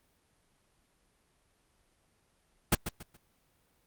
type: noise with echo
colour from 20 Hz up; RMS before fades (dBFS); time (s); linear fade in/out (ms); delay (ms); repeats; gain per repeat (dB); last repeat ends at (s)
pink; -23; 2.72-2.75; 5; 140; 3; -11; 3.17
effects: pink hiss -71 dBFS RMS until 3.86 s + Opus 32 kbps